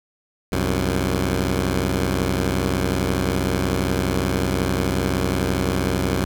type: tone pair together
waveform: 10% pulse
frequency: 65.41 / 92.5 Hz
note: C2 / F#2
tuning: 0 / 0 cents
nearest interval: tritone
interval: 600 cents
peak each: -14 dBFS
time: 0.52-6.25 s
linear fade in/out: 5 ms
effects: none